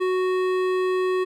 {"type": "tone with hard clipping", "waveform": "sine", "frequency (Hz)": 370, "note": "F#4", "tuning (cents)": 0, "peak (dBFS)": -22, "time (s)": [0, 1.25], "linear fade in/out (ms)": 20, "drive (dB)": 14, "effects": []}